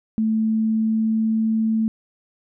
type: tone with pitch glide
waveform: sine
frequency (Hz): 220 to 221.5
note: A3 to A3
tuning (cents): 0 to +12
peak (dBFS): -17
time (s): 0.18-1.88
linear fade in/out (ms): 0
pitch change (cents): +12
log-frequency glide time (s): 0.31-1.45
effects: none